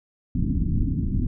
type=low-pass noise; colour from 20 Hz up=pink; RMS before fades=-23 dBFS; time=0.35-1.27 s; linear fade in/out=2 ms; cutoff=290 Hz; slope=48 dB/octave; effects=none